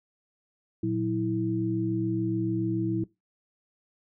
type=tone cluster; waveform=sine; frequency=116.2 / 183.2 / 326.2 Hz; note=A#2 / F#3 / E4; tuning=-5 / -17 / -18 cents; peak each=-31 / -31 / -27 dBFS; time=0.83-3.04 s; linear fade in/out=5 ms; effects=noise-tail reverb RT60 0.2 s tail -20 dB re dry